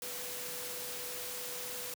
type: tone in noise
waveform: sine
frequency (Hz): 493.9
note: B4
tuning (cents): 0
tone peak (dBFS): -48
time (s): 0.02-1.94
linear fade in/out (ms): 2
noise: white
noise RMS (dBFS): -41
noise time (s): 0.02-1.94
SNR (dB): -10
effects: high-pass 100 Hz 12 dB/octave